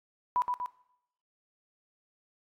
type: tone with echo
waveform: sine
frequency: 987.8 Hz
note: B5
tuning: in tune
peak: -24 dBFS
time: 0.36-0.42 s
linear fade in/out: 0 ms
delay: 120 ms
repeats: 2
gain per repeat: -4 dB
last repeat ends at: 0.66 s
effects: noise-tail reverb RT60 0.8 s tail -19 dB re dry + AAC 48 kbps